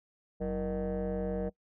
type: tone with frequency modulation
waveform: sine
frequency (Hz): 329.6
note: E4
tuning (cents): 0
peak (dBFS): -28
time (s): 0.4-1.5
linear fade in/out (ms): 20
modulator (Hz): 141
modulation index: 2
effects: noise-tail reverb RT60 0.1 s tail -23 dB re dry + tanh soft clip ceiling -29 dBFS